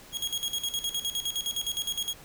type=tone with tremolo; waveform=sawtooth; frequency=3295 Hz; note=G#7; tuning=14 cents flat; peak=-24 dBFS; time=0.12-2.15 s; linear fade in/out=50 ms; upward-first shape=square; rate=9.7 Hz; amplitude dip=75%; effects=pink hiss -50 dBFS RMS until 2.24 s

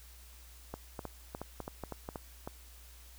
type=clicks; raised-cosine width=1 ms; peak=-25 dBFS; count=12; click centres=0.74 / 0.992 / 1.053 / 1.349 / 1.416 / 1.603 / 1.679 / 1.837 / 1.923 / 2.089 / 2.158 / 2.475 s; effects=added 60 Hz sine -53 dBFS peak until 3.18 s + white hiss -58 dBFS RMS until 3.18 s

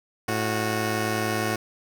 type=tone pair together; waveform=10% pulse; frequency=108.9 / 366.7 Hz; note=A2 / F#4; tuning=-17 / -15 cents; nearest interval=octave + major sixth; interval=2102 cents; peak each=-18 / -19 dBFS; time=0.28-1.56 s; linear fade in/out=5 ms; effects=none

